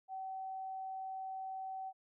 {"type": "tone", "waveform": "sine", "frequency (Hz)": 763, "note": "G5", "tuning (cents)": -47, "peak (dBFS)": -40, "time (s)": [0.08, 1.93], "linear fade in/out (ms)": 50, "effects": []}